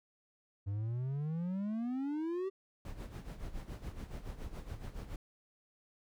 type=exponential sweep; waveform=triangle; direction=up; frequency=96.7 to 392 Hz; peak=-32 dBFS; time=0.66-2.5 s; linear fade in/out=20 ms
type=noise with tremolo; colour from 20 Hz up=brown; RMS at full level=-41 dBFS; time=2.85-5.16 s; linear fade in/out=2 ms; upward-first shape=sine; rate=7.1 Hz; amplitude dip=70%
effects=none